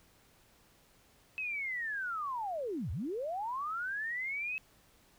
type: linear two-way sweep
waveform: sine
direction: down then up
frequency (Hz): 2593 to 66.9 to 2593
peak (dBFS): -34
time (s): 1.38-4.58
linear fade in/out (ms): 0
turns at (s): 2.91
effects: pink hiss -65 dBFS RMS until 5.18 s